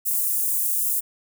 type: high-pass noise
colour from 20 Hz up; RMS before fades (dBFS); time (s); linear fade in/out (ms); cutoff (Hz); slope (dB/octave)
white; -23; 0.05-1.01; 20; 8700; 24
effects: none